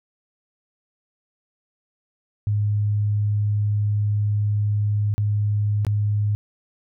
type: tone with dropouts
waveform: sine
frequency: 104.1 Hz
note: G#2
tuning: 5 cents sharp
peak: -18 dBFS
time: 2.47-6.35 s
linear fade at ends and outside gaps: 0 ms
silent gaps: 5.14-5.18 / 5.849-5.867 s
effects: none